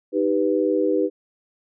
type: chord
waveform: sine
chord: Eb augmented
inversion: none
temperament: equal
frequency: 311.1 / 392 / 493.9 Hz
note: Eb4 / G4 / B4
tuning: 0 / 0 / 0 cents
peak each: -22 dBFS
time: 0.12-1.1 s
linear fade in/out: 50 ms
effects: none